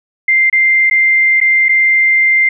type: tone with dropouts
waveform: sine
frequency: 2093 Hz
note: C7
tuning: in tune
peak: -7 dBFS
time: 0.28-2.49 s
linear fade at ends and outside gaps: 5 ms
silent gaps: 0.499-0.527 / 0.899-0.91 / 1.403-1.412 / 1.685-1.691 s
effects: none